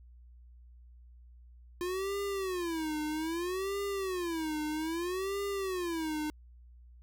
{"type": "tone with vibrato", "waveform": "square", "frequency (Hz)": 349.2, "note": "F4", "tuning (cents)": 0, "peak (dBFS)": -33, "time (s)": [1.81, 6.3], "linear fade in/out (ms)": 0, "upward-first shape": "sine", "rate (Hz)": 0.62, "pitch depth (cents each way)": 240, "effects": ["added 60 Hz sine -52 dBFS peak until 7.02 s"]}